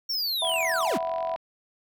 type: linear sweep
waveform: square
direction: down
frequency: 5588 to 148.5 Hz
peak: -26 dBFS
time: 0.09-0.98 s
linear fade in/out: 10 ms
type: chord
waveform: sine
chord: E suspended second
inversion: none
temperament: equal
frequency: 659.3 / 740 / 987.8 Hz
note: E5 / F#5 / B5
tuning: 0 / 0 / 0 cents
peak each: -28 / -33 / -33 dBFS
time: 0.42-1.36 s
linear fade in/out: 2 ms
type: click train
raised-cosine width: 0.3 ms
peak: -27 dBFS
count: 42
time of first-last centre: 0.45-1.361 s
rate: 45 Hz
effects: none